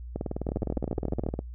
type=two click trains; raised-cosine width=2 ms; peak=-17 / -15 dBFS; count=25 / 12; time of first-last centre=0.16-1.391 / 0.49-1.265 s; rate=19.5 / 14.2 Hz; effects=noise-tail reverb RT60 0.1 s tail -26 dB re dry + added 60 Hz sine -37 dBFS peak until 1.54 s